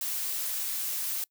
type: noise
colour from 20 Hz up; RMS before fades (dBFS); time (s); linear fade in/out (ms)
blue; -32; 0.01-1.24; 2
effects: noise-tail reverb RT60 0.1 s tail -25 dB re dry